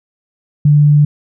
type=tone; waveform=sine; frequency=147.4 Hz; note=D3; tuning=7 cents sharp; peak=-5 dBFS; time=0.65-1.05 s; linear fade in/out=5 ms; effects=none